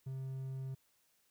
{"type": "tone", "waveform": "triangle", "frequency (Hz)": 132.7, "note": "C3", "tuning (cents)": 25, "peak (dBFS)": -37, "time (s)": [0.06, 0.75], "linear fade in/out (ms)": 10, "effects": ["white hiss -74 dBFS RMS until 1.3 s"]}